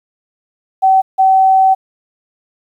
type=tone pair in turn; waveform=sine; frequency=764 / 764 Hz; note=G5 / G5; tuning=-45 / -45 cents; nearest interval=unison; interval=0 cents; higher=neither; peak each=-6 dBFS; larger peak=neither; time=0.82-1.02 / 1.18-1.75 s; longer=second; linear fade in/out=20 ms; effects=8-bit